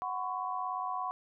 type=chord; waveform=sine; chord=F# suspended fourth; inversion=none; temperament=equal with one note detuned; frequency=740 / 1011.4 / 1108.7 Hz; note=F#5 / B5 / C#6; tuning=0 / +41 / 0 cents; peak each=-37 / -37 / -37 dBFS; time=0.02-1.11 s; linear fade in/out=0 ms; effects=none